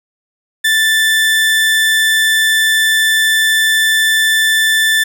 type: tone with vibrato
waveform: 30% pulse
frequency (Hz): 1764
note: A6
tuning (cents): +4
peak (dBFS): -7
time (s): 0.64-5.04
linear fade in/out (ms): 10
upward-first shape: sine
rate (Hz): 20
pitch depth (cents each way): 10
effects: none